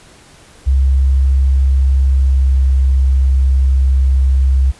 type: tone with pitch glide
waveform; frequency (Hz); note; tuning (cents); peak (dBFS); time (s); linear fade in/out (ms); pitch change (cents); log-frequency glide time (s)
sine; 66.9 to 66.25; C2 to C2; +39 to +22; -8; 0.66-4.72; 20; -17; 2.05-2.57
effects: pink hiss -43 dBFS RMS until 4.79 s + resampled to 24000 Hz